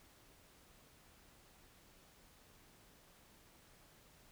silence, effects pink hiss -65 dBFS RMS until 4.31 s

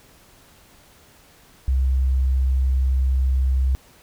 sine tone, 65.41 Hz, C2, in tune, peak -16 dBFS, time 1.68-3.75 s, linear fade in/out 0 ms, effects pink hiss -52 dBFS RMS until 4.02 s

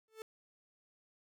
45% pulse tone with exponential growth, 440 Hz, A4, in tune, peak -40 dBFS, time 0.08-0.22 s, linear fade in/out 1 ms, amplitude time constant 29 ms, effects none

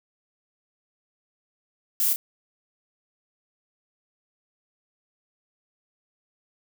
violet noise with echo, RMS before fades -23 dBFS, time 2-2.13 s, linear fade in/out 0 ms, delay 30 ms, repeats 1, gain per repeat -6 dB, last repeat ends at 2.16 s, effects none

